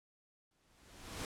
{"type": "noise with exponential growth", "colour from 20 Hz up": "pink", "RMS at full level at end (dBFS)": -40, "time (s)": [0.51, 1.25], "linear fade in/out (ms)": 1, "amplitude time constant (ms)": 160, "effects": ["low-pass 10000 Hz 12 dB/octave"]}